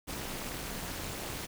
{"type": "noise with amplitude modulation", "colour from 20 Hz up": "pink", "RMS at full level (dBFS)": -35, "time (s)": [0.07, 1.47], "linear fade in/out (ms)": 20, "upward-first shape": "sine", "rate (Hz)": 225, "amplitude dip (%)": 90, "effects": []}